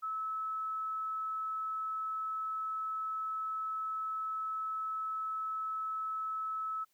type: tone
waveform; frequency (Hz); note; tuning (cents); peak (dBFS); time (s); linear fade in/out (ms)
sine; 1300; E6; -24; -34; 0.02-6.85; 20
effects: white hiss -75 dBFS RMS until 6.93 s